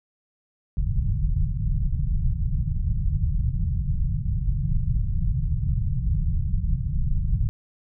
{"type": "low-pass noise", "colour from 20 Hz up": "pink", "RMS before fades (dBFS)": -23, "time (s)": [0.77, 7.49], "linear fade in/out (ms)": 0, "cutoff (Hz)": 160, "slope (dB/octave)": 48, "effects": []}